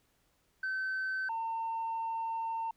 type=tone pair in turn; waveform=sine; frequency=1535 / 906.4 Hz; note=G6 / A#5; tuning=-37 / -49 cents; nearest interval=major sixth; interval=912 cents; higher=first; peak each=-30 / -31 dBFS; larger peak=first; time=0.63-1.29 / 1.29-2.71 s; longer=second; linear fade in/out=5 ms; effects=tanh soft clip ceiling -30 dBFS + pink hiss -73 dBFS RMS until 2.76 s